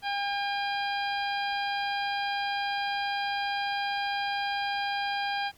harmonic tone, 805 Hz, G5, 46 cents sharp, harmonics 1 / 2 / 3 / 4 / 5 / 6, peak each -30 / -34 / -38 / -38 / -43 / -42 dBFS, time 0.02-5.52 s, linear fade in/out 50 ms, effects pink hiss -59 dBFS RMS until 5.57 s + Opus 48 kbps

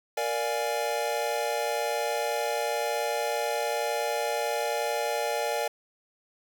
square chord, Bb dominant seventh, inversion none, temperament equal, 466.2 / 587.3 / 698.5 / 830.6 Hz, Bb4 / D5 / F5 / Ab5, 0 / 0 / 0 / 0 cents, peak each -33 / -32 / -35 / -33 dBFS, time 0.17-5.68 s, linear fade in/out 5 ms, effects 9-bit

